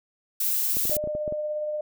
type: noise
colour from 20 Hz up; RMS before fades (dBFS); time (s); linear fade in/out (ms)
violet; -25; 0.4-0.97; 5
type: clicks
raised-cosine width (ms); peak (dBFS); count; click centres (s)
2; -22; 9; 0.769 / 0.853 / 0.896 / 0.967 / 1.04 / 1.074 / 1.151 / 1.278 / 1.324
type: tone with tremolo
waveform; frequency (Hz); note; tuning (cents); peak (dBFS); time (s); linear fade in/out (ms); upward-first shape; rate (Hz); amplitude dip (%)
sine; 604; D5; +48; -25; 0.91-1.81; 5; triangle; 17; 30
effects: none